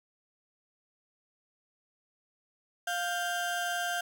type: tone pair together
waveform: 35% pulse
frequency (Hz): 702 / 1573.9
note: F5 / G6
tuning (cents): +9 / +7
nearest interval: octave + major second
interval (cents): 1398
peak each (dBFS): -31 / -32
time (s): 2.87-4.01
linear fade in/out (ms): 5
effects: none